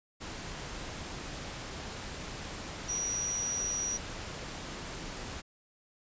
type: tone in noise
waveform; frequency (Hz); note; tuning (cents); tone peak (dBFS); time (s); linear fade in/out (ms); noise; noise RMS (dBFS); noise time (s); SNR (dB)
sine; 5800; F#8; -35; -31; 2.88-3.98; 20; pink; -41; 0.2-5.42; +7
effects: resampled to 16000 Hz